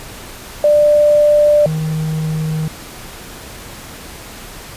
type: tone pair in turn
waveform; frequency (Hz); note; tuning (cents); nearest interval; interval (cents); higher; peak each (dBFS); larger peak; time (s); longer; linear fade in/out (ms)
sine / triangle; 593 / 157.07; D5 / D#3; +17 / +17; octave + major seventh; 2300; first; -7 / -14; first; 0.64-1.66 / 1.66-2.68; neither; 2
effects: pink hiss -33 dBFS RMS until 4.76 s + resampled to 32000 Hz